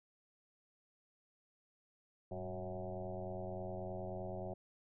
sine tone with frequency modulation, 370.1 Hz, F#4, in tune, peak -40 dBFS, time 2.31-4.54 s, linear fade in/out 5 ms, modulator 89.6 Hz, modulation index 4, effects none

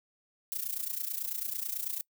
violet noise with amplitude modulation, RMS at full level -32 dBFS, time 0.52-2.01 s, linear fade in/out 0 ms, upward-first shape sine, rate 29.1 Hz, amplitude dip 80%, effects noise-tail reverb RT60 0.1 s tail -24 dB re dry

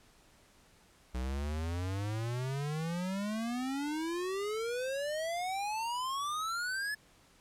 square exponential sweep, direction up, 61.1 to 1733 Hz, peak -34 dBFS, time 1.14-6.95 s, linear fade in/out 10 ms, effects pink hiss -63 dBFS RMS until 7.4 s + low-pass 11000 Hz 12 dB/octave

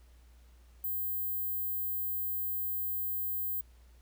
sine tone, 15300 Hz, A#9, 44 cents sharp, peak -31 dBFS, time 0.84-3.61 s, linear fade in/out 5 ms, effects added 60 Hz sine -55 dBFS peak until 4.01 s + pink hiss -68 dBFS RMS until 4.01 s

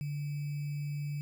sine tone with sample-and-hold, 145.6 Hz, D3, 15 cents flat, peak -33 dBFS, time 0.01-1.21 s, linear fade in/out 0 ms, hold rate 2450 Hz, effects none

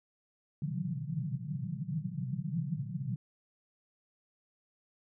pink band-pass noise, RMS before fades -36 dBFS, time 0.62-3.16 s, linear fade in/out 2 ms, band 120 to 190 Hz, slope 96 dB/octave, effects none

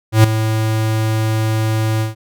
square tone with ADSR envelope, 110 Hz, A2, in tune, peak -4 dBFS, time 0.12-2.15 s, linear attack 120 ms, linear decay 7 ms, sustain -11 dB, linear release 140 ms, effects none

